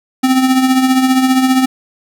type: tone with tremolo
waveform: square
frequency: 260 Hz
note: C4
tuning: 11 cents flat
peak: -7 dBFS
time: 0.23-1.66 s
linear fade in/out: 10 ms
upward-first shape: triangle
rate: 15 Hz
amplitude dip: 60%
effects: 8-bit